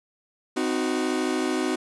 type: chord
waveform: 40% pulse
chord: C diminished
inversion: none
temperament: equal with one note detuned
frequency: 257.7 / 311.1 / 370 Hz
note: C4 / Eb4 / Gb4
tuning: -26 / 0 / 0 cents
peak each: -27 dBFS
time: 0.56-1.76 s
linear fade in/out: 10 ms
effects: resampled to 24000 Hz